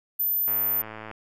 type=tone; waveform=sine; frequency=13930 Hz; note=A9; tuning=19 cents flat; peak=-22 dBFS; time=0.19-0.82 s; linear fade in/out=10 ms
type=click train; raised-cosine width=0.5 ms; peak=-23 dBFS; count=70; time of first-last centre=0.48-1.113 s; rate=109 Hz
effects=none